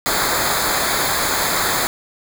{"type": "noise with comb filter", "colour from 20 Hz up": "pink", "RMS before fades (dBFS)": -19, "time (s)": [0.06, 1.87], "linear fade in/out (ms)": 0, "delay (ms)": 0.35, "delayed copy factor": -0.8, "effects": []}